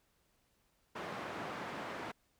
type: band-pass noise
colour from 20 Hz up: white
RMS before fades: -43 dBFS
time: 0.95-2.12 s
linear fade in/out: 10 ms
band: 140 to 1300 Hz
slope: 12 dB/octave
effects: pink hiss -75 dBFS RMS until 2.39 s